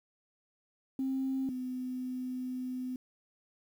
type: tone pair in turn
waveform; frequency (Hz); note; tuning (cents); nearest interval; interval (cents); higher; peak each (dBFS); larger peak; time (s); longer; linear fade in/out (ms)
sine; 265.3 / 254; C4 / B3; +24 / +49; minor second; 75; first; -29 / -34; first; 0.99-1.49 / 1.49-2.96; second; 2
effects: tanh soft clip ceiling -26 dBFS + 10-bit